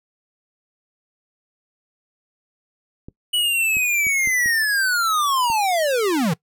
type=clicks; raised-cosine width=3 ms; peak=-23 dBFS; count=6; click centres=3.085 / 3.769 / 4.068 / 4.274 / 4.46 / 5.501 s
type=linear sweep; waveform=square; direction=down; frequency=2960 to 140 Hz; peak=-18 dBFS; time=3.33-6.34 s; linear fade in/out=10 ms
effects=noise-tail reverb RT60 0.1 s tail -21 dB re dry